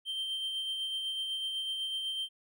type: tone with tremolo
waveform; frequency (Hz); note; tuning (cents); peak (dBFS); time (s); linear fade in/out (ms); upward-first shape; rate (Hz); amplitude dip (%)
triangle; 3136; G7; 0; -30; 0.05-2.29; 50; sine; 8; 30
effects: none